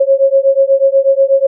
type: beating tone pair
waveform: sine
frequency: 540 / 548.2 Hz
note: C#5 / C#5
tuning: -45 / -19 cents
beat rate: 8.2 Hz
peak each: -10 dBFS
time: 0-1.47 s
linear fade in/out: 10 ms
effects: none